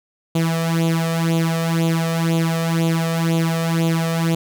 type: tone with flanger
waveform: sawtooth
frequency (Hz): 164.81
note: E3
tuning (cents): 0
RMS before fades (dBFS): -19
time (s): 0.35-4.35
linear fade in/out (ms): 5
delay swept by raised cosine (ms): 0.28 to 1.68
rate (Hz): 2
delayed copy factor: +0.75
effects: none